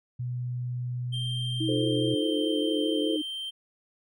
sine tone, 123.47 Hz, B2, in tune, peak -29 dBFS, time 0.19-2.15 s, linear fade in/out 10 ms
triangle tone with pitch glide, 3163 to 3136 Hz, G7 to G7, +15 to 0 cents, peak -31 dBFS, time 1.12-3.51 s, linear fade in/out 20 ms, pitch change -15 cents, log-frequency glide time 2.09-2.27 s
sine tone with vibrato, 311.1 Hz, D#4, in tune, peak -27 dBFS, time 1.6-3.22 s, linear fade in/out 10 ms, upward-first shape sine, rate 4.8 Hz, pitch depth 53 cents each way
sine chord, F major, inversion none, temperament just, 349.2 / 436.5 / 523.8 Hz, F4 / A4 / C5, 0 / -14 / +2 cents, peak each -34 / -30 / -33 dBFS, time 1.68-3.17 s, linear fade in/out 10 ms
effects none

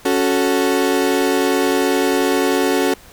35% pulse chord, F# minor, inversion second, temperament equal, 277.2 / 370 / 440 Hz, C#4 / F#4 / A4, 0 / 0 / 0 cents, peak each -17 / -17 / -18 dBFS, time 0.05-2.94 s, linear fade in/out 5 ms, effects pink hiss -44 dBFS RMS until 3.12 s

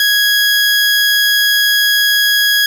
20% pulse tone, 1661 Hz, G#6, in tune, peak -5 dBFS, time 0-2.66 s, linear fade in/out 2 ms, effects none

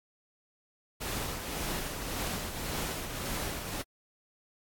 pink noise with tremolo, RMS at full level -34 dBFS, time 1-3.83 s, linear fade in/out 20 ms, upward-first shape triangle, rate 1.8 Hz, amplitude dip 50%, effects AAC 64 kbps

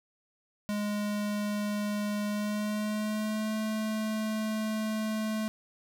square tone with pitch glide, 207.5 to 217.1 Hz, G#3 to A3, -1 to -23 cents, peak -30 dBFS, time 0.69-5.48 s, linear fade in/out 0 ms, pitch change +78 cents, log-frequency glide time 2.28-3.57 s, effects none

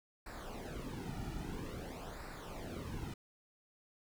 brown noise with flanger, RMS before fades -44 dBFS, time 0.26-3.14 s, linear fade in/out 5 ms, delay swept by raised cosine 0.31 to 1.91 ms, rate 0.5 Hz, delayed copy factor -0.75, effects none

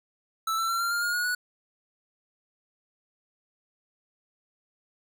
square tone with pitch steps, 1318.5 / 1339.2 / 1360.3 / 1381.7 / 1403.4 / 1425.4 / 1447.8 / 1470.6 Hz, E6 / E6 / F6 / F6 / F6 / F6 / F#6 / F#6, 0 / +27 / -46 / -19 / +8 / +35 / -38 / -11 cents, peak -26 dBFS, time 0.47-1.35 s, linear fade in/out 5 ms, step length 110 ms, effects none

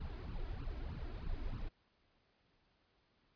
brown noise with flanger, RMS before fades -42 dBFS, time 0-1.69 s, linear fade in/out 10 ms, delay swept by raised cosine 0.7 to 3.1 ms, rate 3.2 Hz, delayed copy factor +0.75, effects pink hiss -75 dBFS RMS until 3.35 s + resampled to 11025 Hz

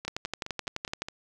two click trains, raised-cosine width 0.2 ms, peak -14 / -20 dBFS, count 12 / 6, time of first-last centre 0.08-1.02 / 0.05-1.085 s, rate 11.7 / 4.83 Hz, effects none

